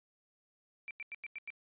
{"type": "tone bursts", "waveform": "sine", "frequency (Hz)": 2341, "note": "D7", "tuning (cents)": -6, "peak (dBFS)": -39, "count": 6, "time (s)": [0.88, 1.503], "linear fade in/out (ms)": 0, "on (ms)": 28, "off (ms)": 91, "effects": ["tanh soft clip ceiling -37 dBFS", "resampled to 8000 Hz"]}